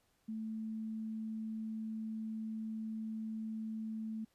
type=tone; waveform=sine; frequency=220 Hz; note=A3; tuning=in tune; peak=-38 dBFS; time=0.28-4.25 s; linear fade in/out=10 ms; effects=pink hiss -75 dBFS RMS until 4.34 s + resampled to 32000 Hz